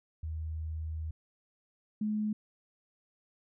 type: tone pair in turn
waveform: sine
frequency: 79.2 / 212.7 Hz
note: D#2 / G#3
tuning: +31 / +42 cents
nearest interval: octave + perfect fourth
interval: 1711 cents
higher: second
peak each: -34 / -29 dBFS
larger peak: second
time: 0.23-1.11 / 2.01-2.33 s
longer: first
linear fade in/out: 5 ms
effects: none

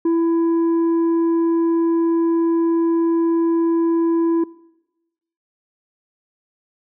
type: tone with tanh clipping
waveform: sine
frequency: 332.9 Hz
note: E4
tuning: 17 cents sharp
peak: -15 dBFS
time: 0.05-4.44 s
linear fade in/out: 5 ms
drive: 4 dB
effects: noise-tail reverb RT60 1.0 s tail -22 dB re dry

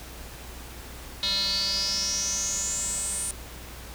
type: tone with band-pass filter sweep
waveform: square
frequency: 196.1 Hz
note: G3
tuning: 1 cent sharp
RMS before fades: -28 dBFS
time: 1.23-3.31 s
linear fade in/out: 0 ms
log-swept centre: 3900 to 9200 Hz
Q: 9.5
effects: added 60 Hz sine -43 dBFS peak until 3.94 s + pink hiss -43 dBFS RMS until 3.94 s

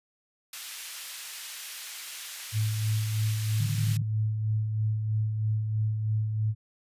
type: high-pass noise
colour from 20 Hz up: pink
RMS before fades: -40 dBFS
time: 0.53-3.97 s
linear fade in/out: 2 ms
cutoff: 2300 Hz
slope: 12 dB/octave
type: tone with tremolo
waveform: sine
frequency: 108.4 Hz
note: A2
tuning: 25 cents flat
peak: -23 dBFS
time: 2.52-6.55 s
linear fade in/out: 50 ms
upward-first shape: sine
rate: 3.1 Hz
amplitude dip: 40%
type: tone bursts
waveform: sine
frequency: 148.8 Hz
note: D3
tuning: 23 cents sharp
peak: -28 dBFS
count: 5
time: 3.6-4.023 s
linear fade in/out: 5 ms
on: 67 ms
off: 22 ms
effects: resampled to 32000 Hz

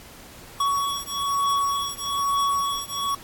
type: beating tone pair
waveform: square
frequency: 1121 / 1122.1 Hz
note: C#6 / C#6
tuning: +19 / +21 cents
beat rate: 1.1 Hz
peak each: -26 dBFS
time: 0.6-3.15 s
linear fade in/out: 5 ms
effects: pink hiss -45 dBFS RMS until 3.23 s + AAC 64 kbps

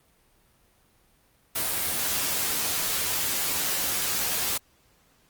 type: noise with comb filter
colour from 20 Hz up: white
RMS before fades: -27 dBFS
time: 1.55-4.58 s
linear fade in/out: 10 ms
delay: 11 ms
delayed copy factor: +0.6
effects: pink hiss -63 dBFS RMS until 5.29 s + Opus 32 kbps

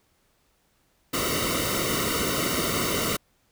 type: noise with comb filter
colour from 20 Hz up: pink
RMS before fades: -26 dBFS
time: 1.13-3.17 s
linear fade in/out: 10 ms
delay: 1.2 ms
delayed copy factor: -0.95
effects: pink hiss -67 dBFS RMS until 3.51 s

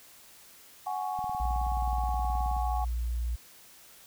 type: chord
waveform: sine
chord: F# suspended second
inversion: none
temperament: just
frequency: 740 / 832.5 / 1110 Hz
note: F#5 / G#5 / C#6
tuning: 0 / +4 / +2 cents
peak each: -33 / -34 / -39 dBFS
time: 0.86-2.85 s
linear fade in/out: 10 ms
type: click train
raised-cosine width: 5 ms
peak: -33 dBFS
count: 27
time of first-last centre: 1.19-2.566 s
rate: 18.9 Hz
type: tone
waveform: sine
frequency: 58.9 Hz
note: A#1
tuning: 19 cents sharp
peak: -28 dBFS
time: 1.4-3.36 s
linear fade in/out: 10 ms
effects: white hiss -54 dBFS RMS until 4.06 s

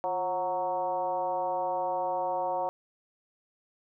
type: tone with frequency modulation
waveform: sine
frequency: 733 Hz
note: F#5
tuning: 16 cents flat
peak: -27 dBFS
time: 0.04-2.69 s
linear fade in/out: 0 ms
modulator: 191 Hz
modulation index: 1.3
effects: none

